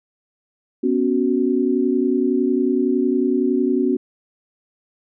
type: chord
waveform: sine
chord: B suspended second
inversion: none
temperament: just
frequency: 246.9 / 277.8 / 370.4 Hz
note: B3 / C#4 / F#4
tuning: 0 / +4 / +2 cents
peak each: -20 dBFS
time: 0.83-3.97 s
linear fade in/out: 10 ms
effects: none